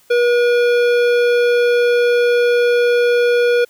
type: tone with hard clipping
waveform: sine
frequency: 481.9 Hz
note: B4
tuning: 43 cents flat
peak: -13 dBFS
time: 0.1-3.65 s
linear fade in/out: 10 ms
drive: 14 dB
effects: white hiss -53 dBFS RMS until 3.69 s